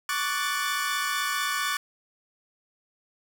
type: chord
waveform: sawtooth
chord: D major seventh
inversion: third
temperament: equal with one note detuned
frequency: 1119 / 1174.7 / 1480 / 1760 Hz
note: C#6 / D6 / F#6 / A6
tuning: +16 / 0 / 0 / 0 cents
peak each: -28 dBFS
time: 0.09-1.77 s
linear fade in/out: 2 ms
effects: none